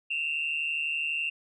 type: tone pair together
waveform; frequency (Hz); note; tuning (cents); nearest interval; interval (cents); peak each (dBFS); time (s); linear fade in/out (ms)
sine; 2607 / 2759; E7 / F7; -20 / -22; minor second; 98; -33 / -28; 0.1-1.3; 10
effects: tanh soft clip ceiling -20 dBFS